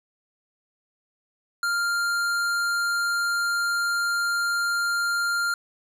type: tone with hard clipping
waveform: sine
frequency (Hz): 1396.9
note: F6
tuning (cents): 0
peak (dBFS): -24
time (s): 1.63-5.54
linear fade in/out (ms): 2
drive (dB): 14
effects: none